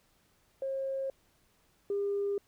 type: tone pair in turn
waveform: sine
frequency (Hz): 538 / 402.3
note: C5 / G4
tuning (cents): +48 / +45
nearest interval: perfect fourth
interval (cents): 503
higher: first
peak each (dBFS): -31 / -28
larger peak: second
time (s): 0.62-1.1 / 1.9-2.38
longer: neither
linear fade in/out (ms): 2
effects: tanh soft clip ceiling -24 dBFS + pink hiss -69 dBFS RMS until 2.47 s